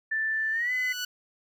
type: tone with pitch glide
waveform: sine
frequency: 1766 to 2017 Hz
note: A6 to B6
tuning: +6 to +36 cents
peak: -25 dBFS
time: 0.11-0.93 s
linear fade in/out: 10 ms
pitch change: +230 cents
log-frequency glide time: 0.52-0.72 s
type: tone with exponential growth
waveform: 15% pulse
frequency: 1480 Hz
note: F#6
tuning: in tune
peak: -22 dBFS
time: 0.31-1.05 s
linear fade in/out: 5 ms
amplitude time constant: 160 ms
effects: none